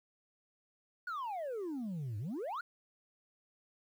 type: exponential two-way sweep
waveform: sine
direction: down then up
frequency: 1500 to 98 to 1500 Hz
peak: -34 dBFS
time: 1.07-2.61 s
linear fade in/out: 5 ms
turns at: 2.18 s
effects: tanh soft clip ceiling -36 dBFS + 11-bit